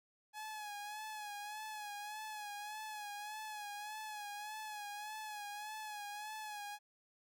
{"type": "tone with vibrato", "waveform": "sawtooth", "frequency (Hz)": 842, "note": "G#5", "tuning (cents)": 24, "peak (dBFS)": -40, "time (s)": [0.33, 6.79], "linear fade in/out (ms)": 50, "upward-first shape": "sine", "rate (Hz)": 1.7, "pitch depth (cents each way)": 49, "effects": []}